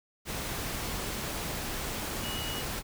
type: tone in noise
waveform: sine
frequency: 2909 Hz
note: F#7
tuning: 30 cents flat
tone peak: -38 dBFS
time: 2.21-2.64 s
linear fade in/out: 50 ms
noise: pink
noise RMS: -35 dBFS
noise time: 0.25-2.83 s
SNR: -6 dB
effects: none